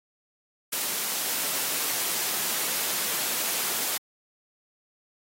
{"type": "noise", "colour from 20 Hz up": "white", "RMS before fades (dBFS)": -28, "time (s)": [0.72, 3.98], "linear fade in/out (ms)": 10, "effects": ["high-pass 200 Hz 12 dB/octave", "AAC 48 kbps"]}